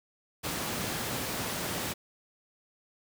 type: high-pass noise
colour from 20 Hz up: pink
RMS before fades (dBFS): -34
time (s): 0.43-1.94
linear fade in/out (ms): 20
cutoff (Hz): 100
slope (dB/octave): 12
effects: none